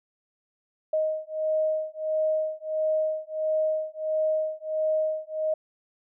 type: beating tone pair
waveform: sine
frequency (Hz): 624 / 625.5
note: D#5 / D#5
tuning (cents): +5 / +9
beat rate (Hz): 1.5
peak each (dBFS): -27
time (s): 0.93-5.54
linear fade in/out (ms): 5
effects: none